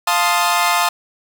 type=chord; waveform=sawtooth; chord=F dominant seventh; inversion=none; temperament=equal; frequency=698.5 / 880 / 1046.5 / 1244.5 Hz; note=F5 / A5 / C6 / Eb6; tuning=0 / 0 / 0 / 0 cents; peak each=-16 dBFS; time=0.07-0.89 s; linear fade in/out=5 ms; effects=none